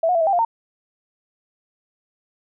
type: tone with pitch steps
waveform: sine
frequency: 657 / 724 / 668 / 642 / 789 / 702 / 914 Hz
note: E5 / F#5 / E5 / E5 / G5 / F5 / A#5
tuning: -6 / -38 / +23 / -46 / +11 / +9 / -34 cents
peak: -15 dBFS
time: 0.03-0.45 s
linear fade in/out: 5 ms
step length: 60 ms
effects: none